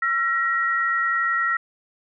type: tone pair together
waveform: sine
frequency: 1355.7 / 1895 Hz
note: E6 / A#6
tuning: +48 / +28 cents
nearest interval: tritone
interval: 580 cents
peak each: -22 dBFS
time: 0.02-1.57 s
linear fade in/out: 5 ms
effects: none